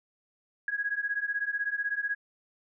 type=beating tone pair; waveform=sine; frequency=1647 / 1663 Hz; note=G#6 / G#6; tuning=-15 / +2 cents; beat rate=16 Hz; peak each=-32 / -31 dBFS; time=0.68-2.15 s; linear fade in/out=2 ms; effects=none